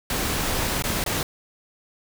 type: noise with dropouts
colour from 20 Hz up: pink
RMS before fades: -25 dBFS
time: 0.1-1.23 s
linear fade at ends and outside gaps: 2 ms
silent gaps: 0.823-0.839 / 1.04-1.062 s
effects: none